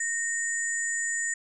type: tone cluster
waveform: sine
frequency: 1850 / 7050 / 7990 Hz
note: A#6 / A8 / B8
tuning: -14 / +2 / +19 cents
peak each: -29 / -31 / -36 dBFS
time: 0-1.34 s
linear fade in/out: 5 ms
effects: none